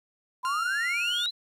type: exponential sweep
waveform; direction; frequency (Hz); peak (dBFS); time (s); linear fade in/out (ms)
sine; up; 987.8 to 4098; -26; 0.43-1.31; 20
type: tone with pitch glide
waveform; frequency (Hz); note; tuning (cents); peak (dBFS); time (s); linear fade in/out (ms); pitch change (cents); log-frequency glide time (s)
sawtooth; 1396.9 to 1431.2; F6 to F6; 0 to +42; -28; 0.45-1.26; 0; +42; 0.92-1.14
effects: low-pass 11000 Hz 12 dB/octave + 10-bit